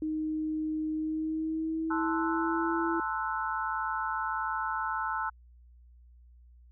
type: tone with pitch glide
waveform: sine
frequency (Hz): 311.1 to 333.4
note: D#4 to E4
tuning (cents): 0 to +20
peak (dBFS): -29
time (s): 0.02-3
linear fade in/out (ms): 2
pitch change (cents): +120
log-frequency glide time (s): 0.93-2.74
type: chord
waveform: sine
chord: F# half-diminished seventh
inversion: first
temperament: equal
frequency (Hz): 880 / 1046.5 / 1318.5 / 1480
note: A5 / C6 / E6 / F#6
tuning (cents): 0 / 0 / 0 / 0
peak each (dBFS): -34 / -37 / -34 / -36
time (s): 1.9-5.3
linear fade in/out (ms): 10
effects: added 60 Hz sine -53 dBFS peak until 6.71 s